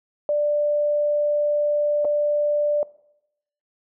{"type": "tone with dropouts", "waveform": "sine", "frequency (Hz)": 590, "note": "D5", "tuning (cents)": 8, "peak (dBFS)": -18, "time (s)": [0.29, 2.83], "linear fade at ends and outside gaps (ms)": 1, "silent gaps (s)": [2.047, 2.051], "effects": ["noise-tail reverb RT60 0.8 s tail -20 dB re dry"]}